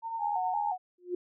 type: tone with tremolo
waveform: sine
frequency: 910 Hz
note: A#5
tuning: 42 cents flat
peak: -30 dBFS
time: 0.02-0.75 s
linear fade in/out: 50 ms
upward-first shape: triangle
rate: 9.4 Hz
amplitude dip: 55%
type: tone with vibrato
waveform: sine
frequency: 782 Hz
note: G5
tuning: 4 cents flat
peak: -29 dBFS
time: 0.18-0.78 s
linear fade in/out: 50 ms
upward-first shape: square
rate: 2.8 Hz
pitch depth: 100 cents each way
type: tone with exponential growth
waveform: sine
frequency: 356.9 Hz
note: F4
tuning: 38 cents sharp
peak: -26 dBFS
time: 0.98-1.15 s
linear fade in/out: 5 ms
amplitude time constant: 35 ms
effects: none